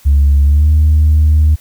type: tone with pitch glide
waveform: sine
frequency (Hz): 70.6 to 76.55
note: C#2 to D#2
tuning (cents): +32 to -28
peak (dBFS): -4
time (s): 0.05-1.56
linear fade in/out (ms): 20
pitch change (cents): +140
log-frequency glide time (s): 0.43-0.7
effects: tanh soft clip ceiling -3 dBFS + white hiss -45 dBFS RMS until 1.6 s